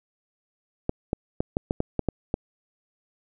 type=clicks; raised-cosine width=2 ms; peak=-10 dBFS; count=9; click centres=0.894 / 1.131 / 1.405 / 1.569 / 1.709 / 1.804 / 1.993 / 2.087 / 2.341 s; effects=none